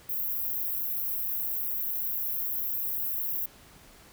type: high-pass noise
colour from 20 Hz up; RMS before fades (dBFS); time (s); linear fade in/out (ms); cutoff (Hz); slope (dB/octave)
white; -31; 0.09-3.46; 5; 12000; 96
effects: pink hiss -54 dBFS RMS until 4.12 s